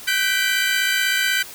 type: chord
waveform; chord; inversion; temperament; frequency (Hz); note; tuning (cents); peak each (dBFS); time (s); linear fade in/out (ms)
30% pulse; G major seventh; third; equal with one note detuned; 1511.9 / 1568 / 1975.5 / 2349; F#6 / G6 / B6 / D7; +37 / 0 / 0 / 0; -19 / -21 / -22 / -23; 0.07-1.43; 10
effects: white hiss -38 dBFS RMS until 1.54 s